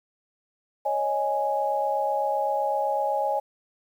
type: chord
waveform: sine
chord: C# suspended second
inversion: none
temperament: equal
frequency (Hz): 554.4 / 622.3 / 830.6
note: C#5 / D#5 / G#5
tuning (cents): 0 / 0 / 0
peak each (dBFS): -28 / -29 / -25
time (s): 0.85-3.4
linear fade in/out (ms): 10
effects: 9-bit